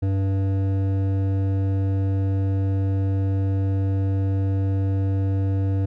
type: tone with hard clipping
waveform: sine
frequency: 97 Hz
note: G2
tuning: 18 cents flat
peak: -21 dBFS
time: 0.02-5.86 s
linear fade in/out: 10 ms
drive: 11 dB
effects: none